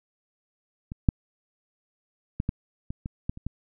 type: clicks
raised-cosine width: 5 ms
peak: -22 / -6 / -14 / -13 / -20 / -20 / -15 / -28 / -18 dBFS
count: 9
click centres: 0.919 / 1.088 / 2.401 / 2.491 / 2.905 / 3.059 / 3.295 / 3.374 / 3.466 s
effects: none